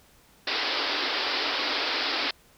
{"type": "band-pass noise", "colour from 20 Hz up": "white", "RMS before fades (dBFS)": -28, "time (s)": [0.47, 2.31], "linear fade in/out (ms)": 5, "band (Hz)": [260, 5100], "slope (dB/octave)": 96, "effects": ["pink hiss -58 dBFS RMS until 2.57 s"]}